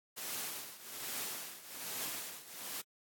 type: noise with tremolo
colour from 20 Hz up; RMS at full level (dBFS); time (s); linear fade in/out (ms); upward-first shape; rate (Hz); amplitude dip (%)
white; -39; 0.16-2.82; 20; triangle; 1.2; 85
effects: high-pass 150 Hz 12 dB/octave + AAC 64 kbps